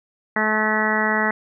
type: harmonic tone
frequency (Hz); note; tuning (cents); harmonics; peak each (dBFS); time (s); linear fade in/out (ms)
215.8; A3; -33; 1 / 2 / 3 / 4 / 5 / 6 / 7 / 8 / 9; -25 / -28 / -28 / -26 / -29 / -29 / -27 / -26 / -23; 0.36-1.31; 2
effects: none